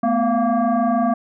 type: tone with frequency modulation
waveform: sine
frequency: 220.2 Hz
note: A3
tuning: 2 cents sharp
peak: -15 dBFS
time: 0.03-1.14 s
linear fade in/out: 5 ms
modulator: 467 Hz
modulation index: 1.6
effects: none